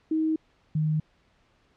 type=tone pair in turn; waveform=sine; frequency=316.1 / 154.71 Hz; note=D#4 / D#3; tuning=+27 / -10 cents; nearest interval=octave; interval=1237 cents; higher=first; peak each=-22 dBFS; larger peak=neither; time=0.11-0.36 / 0.75-1 s; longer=neither; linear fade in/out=5 ms; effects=pink hiss -65 dBFS RMS until 1.76 s + low-pass 4000 Hz 12 dB/octave